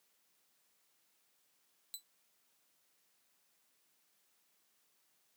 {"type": "tone with exponential decay", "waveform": "15% pulse", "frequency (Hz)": 4000, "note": "B7", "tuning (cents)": 21, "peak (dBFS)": -30, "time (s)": [1.94, 2.03], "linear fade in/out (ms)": 0, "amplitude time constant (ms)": 19, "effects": ["white hiss -75 dBFS RMS until 5.36 s", "high-pass 150 Hz 12 dB/octave"]}